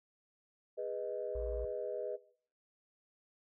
sine chord, G# minor, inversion none, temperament equal with one note detuned, 411.5 / 493.9 / 622.3 Hz, G#4 / B4 / D#5, -16 / 0 / 0 cents, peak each -42 / -39 / -40 dBFS, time 0.77-2.17 s, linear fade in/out 20 ms
sine tone, 55.8 Hz, A1, 25 cents sharp, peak -38 dBFS, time 1.35-1.65 s, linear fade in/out 5 ms
effects noise-tail reverb RT60 0.5 s tail -18 dB re dry + tanh soft clip ceiling -26 dBFS

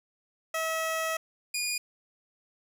15% pulse tone pair in turn, 645 / 2442 Hz, E5 / D#7, -38 / -33 cents, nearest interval octave + major seventh, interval 2305 cents, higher second, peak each -22 dBFS, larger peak neither, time 0.54-1.17 / 1.54-1.78 s, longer first, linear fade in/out 5 ms, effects none

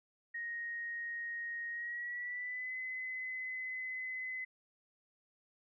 sine tone with pitch glide, 1871 to 2029 Hz, A#6 to B6, +6 to +46 cents, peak -38 dBFS, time 0.34-4.45 s, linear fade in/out 10 ms, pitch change +140 cents, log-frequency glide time 1.7-2.75 s, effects none

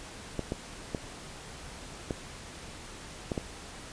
clicks, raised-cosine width 2 ms, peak -17 dBFS, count 6, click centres 0.393 / 0.521 / 0.948 / 2.108 / 3.318 / 3.378 s, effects pink hiss -45 dBFS RMS until 3.92 s + resampled to 22050 Hz

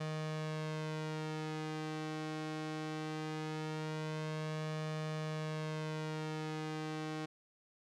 sawtooth tone with flanger, 155.56 Hz, D#3, in tune, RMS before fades -40 dBFS, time 0-7.26 s, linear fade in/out 10 ms, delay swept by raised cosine 1.7 to 2.7 ms, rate 0.2 Hz, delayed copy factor +0.6, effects low-pass 6000 Hz 12 dB/octave

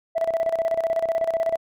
sine tone with tremolo, 659.3 Hz, E5, in tune, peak -16 dBFS, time 0.15-1.57 s, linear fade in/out 20 ms, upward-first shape square, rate 16 Hz, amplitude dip 75%, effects tanh soft clip ceiling -16 dBFS

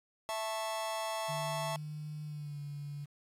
45% pulse chord, A major, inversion second, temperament just, 660 / 880 / 1100 Hz, E5 / A5 / C#6, +2 / 0 / -14 cents, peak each -38 / -39 / -42 dBFS, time 0.29-1.76 s, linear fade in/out 0 ms
sine tone with pitch glide, 151.1 to 144.44 Hz, D3 to D3, +50 to -28 cents, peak -39 dBFS, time 1.28-3.06 s, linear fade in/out 20 ms, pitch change -78 cents, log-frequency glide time 2.25-2.59 s
effects resampled to 32000 Hz + 10-bit

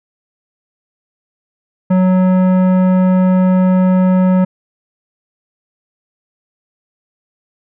sine tone with tanh clipping, 185 Hz, F#3, in tune, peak -10 dBFS, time 1.9-4.45 s, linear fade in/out 10 ms, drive 14 dB, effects none

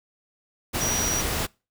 sine tone in noise, 5790 Hz, F#8, 38 cents flat, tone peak -24 dBFS, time 0.8-1.22 s, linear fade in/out 20 ms, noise pink, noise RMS -27 dBFS, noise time 0.73-1.47 s, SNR 0 dB, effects noise-tail reverb RT60 0.3 s tail -25 dB re dry

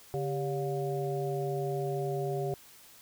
harmonic tone with a mistuned harmonic, 142.3 Hz, C#3, 46 cents sharp, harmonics 1 / 3 / 4 / 5, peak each -34 / -33 / -40 / -38 dBFS, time 0.14-2.54 s, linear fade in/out 0 ms, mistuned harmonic 3, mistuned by -130 cents, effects white hiss -55 dBFS RMS until 3.01 s

